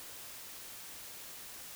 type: silence
effects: white hiss -48 dBFS RMS until 1.75 s